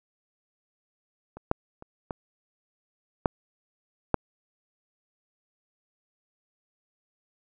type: clicks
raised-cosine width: 1 ms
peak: -27 / -8 / -29 / -18 / -7 / -6 dBFS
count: 6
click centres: 1.37 / 1.514 / 1.824 / 2.108 / 3.258 / 4.143 s
effects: none